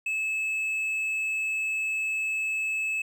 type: tone with hard clipping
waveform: sine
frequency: 2600 Hz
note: E7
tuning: 24 cents flat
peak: -27 dBFS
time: 0.06-3.02 s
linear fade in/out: 5 ms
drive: 3 dB
effects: none